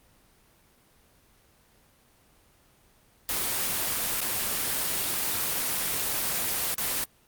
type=noise with dropouts; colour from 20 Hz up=white; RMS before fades=-28 dBFS; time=3.29-7.04 s; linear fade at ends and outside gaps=1 ms; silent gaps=4.206-4.214 / 6.744-6.78 s; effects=pink hiss -61 dBFS RMS until 7.27 s + Opus 24 kbps